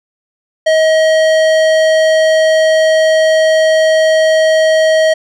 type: tone with tanh clipping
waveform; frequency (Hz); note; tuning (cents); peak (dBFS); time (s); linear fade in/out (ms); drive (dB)
sine; 634; D#5; +32; -9; 0.66-5.14; 10; 17
effects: none